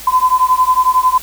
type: beating tone pair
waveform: sine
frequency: 1012 / 1023 Hz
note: B5 / C6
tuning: +42 / -39 cents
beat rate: 11 Hz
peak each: -12 dBFS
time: 0.07-1.18 s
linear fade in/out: 5 ms
effects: added 50 Hz sine -40 dBFS peak until 1.22 s + white hiss -32 dBFS RMS until 1.22 s